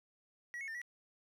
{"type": "tone with pitch steps", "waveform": "triangle", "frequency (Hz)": [1922, 2191, 1803, 1935], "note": ["B6", "C#7", "A6", "B6"], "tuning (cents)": [-48, -21, 42, -36], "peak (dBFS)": -39, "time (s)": [0.54, 0.816], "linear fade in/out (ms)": 0, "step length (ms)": 69, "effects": []}